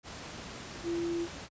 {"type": "tone in noise", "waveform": "sine", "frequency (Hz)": 340, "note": "F4", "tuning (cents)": -46, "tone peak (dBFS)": -30, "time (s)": [0.83, 1.28], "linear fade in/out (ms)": 50, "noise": "pink", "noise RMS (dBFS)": -43, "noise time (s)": [0.03, 1.49], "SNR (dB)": 10, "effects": ["high-pass 60 Hz 12 dB/octave", "resampled to 16000 Hz"]}